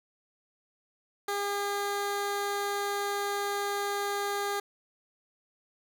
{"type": "tone", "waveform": "15% pulse", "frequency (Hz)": 404.4, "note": "G#4", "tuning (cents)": -46, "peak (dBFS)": -23, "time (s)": [1.28, 4.6], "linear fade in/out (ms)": 5, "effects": []}